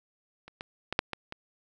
clicks, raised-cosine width 0.3 ms, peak -30 / -21 / -15 / -6 / -17 / -22 dBFS, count 6, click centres 0.48 / 0.609 / 0.926 / 0.991 / 1.133 / 1.324 s, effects none

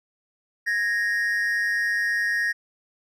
triangle tone pair together, 1661.3 / 1864.7 Hz, G#6 / A#6, 0 / 0 cents, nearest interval major second, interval 200 cents, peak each -25 / -21 dBFS, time 0.66-2.53 s, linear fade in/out 20 ms, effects none

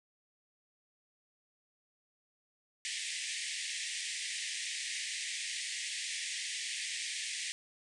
pink band-pass noise, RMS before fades -39 dBFS, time 2.85-7.52 s, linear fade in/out 0 ms, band 1800 to 9500 Hz, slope 96 dB/octave, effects none

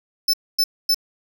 45% pulse tone bursts, 5274 Hz, E8, in tune, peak -15 dBFS, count 3, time 0.28-0.945 s, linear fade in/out 5 ms, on 55 ms, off 250 ms, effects 9-bit

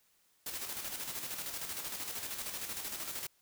white noise with tremolo, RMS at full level -39 dBFS, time 0.46-3.27 s, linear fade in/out 5 ms, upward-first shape square, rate 13 Hz, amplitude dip 45%, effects white hiss -71 dBFS RMS until 3.41 s

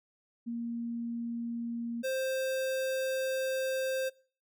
sine / square tone pair in turn, 234.2 / 525.8 Hz, A#3 / C5, +8 / +8 cents, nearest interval octave + major second, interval 1400 cents, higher second, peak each -33 / -31 dBFS, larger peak second, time 0.46-2.03 / 2.03-4.1 s, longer second, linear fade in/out 20 ms, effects noise-tail reverb RT60 0.4 s tail -22 dB re dry

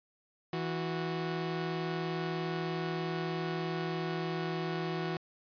sawtooth tone pair together, 163.6 / 367.3 Hz, E3 / F#4, -13 / -13 cents, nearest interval octave + major second, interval 1400 cents, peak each -31 / -32 dBFS, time 0.53-5.17 s, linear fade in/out 2 ms, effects resampled to 11025 Hz

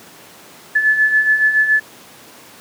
sine beating tone pair, 1726 / 1733.1 Hz, A6 / A6, -34 / -27 cents, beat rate 7.1 Hz, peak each -19 / -12 dBFS, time 0.75-1.8 s, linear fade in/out 10 ms, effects pink hiss -41 dBFS RMS until 2.6 s + high-pass 200 Hz 12 dB/octave

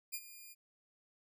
5% pulse tone with ADSR envelope, 2418 Hz, D7, 50 cents sharp, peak -27 dBFS, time 0.12-0.55 s, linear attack 22 ms, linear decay 54 ms, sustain -15 dB, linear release 32 ms, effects none

